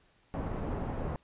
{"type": "low-pass noise", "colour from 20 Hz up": "pink", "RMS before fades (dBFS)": -35, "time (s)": [0.34, 1.16], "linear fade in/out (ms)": 0, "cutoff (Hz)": 820, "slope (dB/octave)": 12, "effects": ["pink hiss -67 dBFS RMS until 1.23 s", "resampled to 8000 Hz"]}